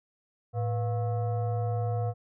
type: tone with frequency modulation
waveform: sine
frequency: 110 Hz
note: A2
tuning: in tune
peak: -26 dBFS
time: 0.53-2.14 s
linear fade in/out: 50 ms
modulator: 599 Hz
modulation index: 0.7
effects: none